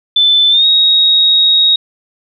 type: tone with pitch glide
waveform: sine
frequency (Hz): 3520 to 3773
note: A7 to A#7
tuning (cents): 0 to +20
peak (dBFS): -6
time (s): 0.16-1.76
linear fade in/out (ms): 5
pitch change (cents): +120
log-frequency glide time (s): 0.5-0.66
effects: none